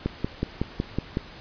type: click train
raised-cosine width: 3 ms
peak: -11 dBFS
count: 7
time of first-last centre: 0.06-1.171 s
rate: 5.4 Hz
effects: pink hiss -44 dBFS RMS until 1.4 s + resampled to 11025 Hz